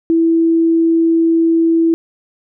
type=tone; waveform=sine; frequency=329.7 Hz; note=E4; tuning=in tune; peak=-9 dBFS; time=0.1-1.94 s; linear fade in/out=0 ms; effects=none